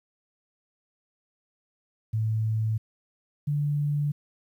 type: tone pair in turn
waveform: sine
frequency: 110 / 146.16 Hz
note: A2 / D3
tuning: 0 / -8 cents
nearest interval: perfect fourth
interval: 492 cents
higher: second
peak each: -23 dBFS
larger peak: neither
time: 2.13-2.78 / 3.47-4.12 s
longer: neither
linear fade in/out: 10 ms
effects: 10-bit